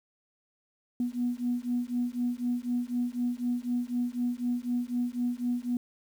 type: beating tone pair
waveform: sine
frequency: 241.8 / 245.8 Hz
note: B3 / B3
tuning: -36 / -8 cents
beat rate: 4 Hz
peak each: -30 dBFS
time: 1-5.77 s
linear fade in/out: 2 ms
effects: tanh soft clip ceiling -20 dBFS + 9-bit